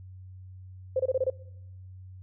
sine tone bursts, 520 Hz, C5, 11 cents flat, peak -22 dBFS, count 6, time 0.96-1.301 s, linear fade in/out 5 ms, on 36 ms, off 25 ms, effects noise-tail reverb RT60 0.9 s tail -24 dB re dry + added 93 Hz sine -43 dBFS peak until 2.22 s

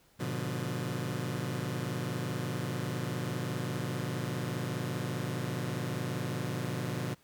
sawtooth chord, G# diminished seventh, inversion none, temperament just, 103.83 / 124.59 / 149.51 / 179.41 Hz, G#2 / B2 / D3 / F3, 0 / +16 / +31 / +47 cents, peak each -38 / -32 / -34 / -35 dBFS, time 0.19-7.15 s, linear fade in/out 20 ms, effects pink hiss -65 dBFS RMS until 7.23 s

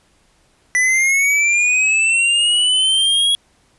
square linear sweep, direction up, 1975.5 to 3334 Hz, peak -13 dBFS, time 0.75-3.35 s, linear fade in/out 0 ms, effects pink hiss -57 dBFS RMS until 3.78 s + resampled to 24000 Hz

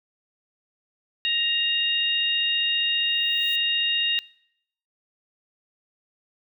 harmonic tone, 935 Hz, A#5, 5 cents sharp, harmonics 2 / 3 / 4, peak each -31 / -23 / -26 dBFS, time 1.25-4.19 s, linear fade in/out 0 ms
violet noise with exponential growth, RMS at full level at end -39 dBFS, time 2.77-3.56 s, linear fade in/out 5 ms, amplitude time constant 170 ms
effects noise-tail reverb RT60 0.7 s tail -21 dB re dry

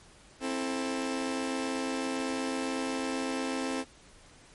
sawtooth chord, A minor, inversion first, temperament just, 264 / 330 / 440 Hz, C4 / E4 / A4, +16 / +2 / 0 cents, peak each -28 / -34 / -34 dBFS, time 0.4-3.85 s, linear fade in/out 50 ms, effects pink hiss -56 dBFS RMS until 4.54 s + MP3 48 kbps

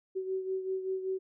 sine beating tone pair, 377.6 / 382.8 Hz, F#4 / G4, +35 / -41 cents, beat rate 5.2 Hz, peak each -32 / -39 dBFS, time 0.15-1.19 s, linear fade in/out 20 ms, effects none

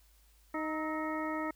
harmonic tone with a mistuned harmonic, 311.1 Hz, D#4, in tune, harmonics 1 / 2 / 3 / 4 / 6 / 7, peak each -36 / -40 / -41 / -40 / -43 / -47 dBFS, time 0.54-1.51 s, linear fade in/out 5 ms, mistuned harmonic 4, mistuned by +59 cents, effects added 52 Hz sine -62 dBFS peak until 1.55 s + white hiss -68 dBFS RMS until 1.55 s

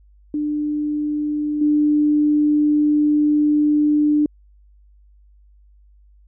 sine tone with level steps, 298.1 Hz, D4, 26 cents sharp, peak -19 / -13 dBFS, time 0.34-4.26 s, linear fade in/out 2 ms, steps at 1.61 s, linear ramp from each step 5 ms, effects added 50 Hz sine -48 dBFS peak until 6.27 s

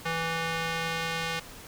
square tone with band-pass filter sweep, 164.81 Hz, E3, in tune, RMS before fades -31 dBFS, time 0.05-1.4 s, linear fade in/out 10 ms, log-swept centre 1800 to 2700 Hz, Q 0.83, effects pink hiss -46 dBFS RMS until 1.67 s

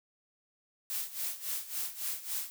blue noise with tremolo, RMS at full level -34 dBFS, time 0.9-2.5 s, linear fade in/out 0 ms, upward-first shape sine, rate 3.6 Hz, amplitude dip 80%, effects none

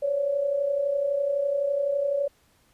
sine tone pair together, 536 / 567.9 Hz, C5 / C#5, +42 / +42 cents, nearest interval minor second, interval 100 cents, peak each -31 / -23 dBFS, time 0.02-2.28 s, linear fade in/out 10 ms, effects pink hiss -63 dBFS RMS until 2.73 s + resampled to 32000 Hz

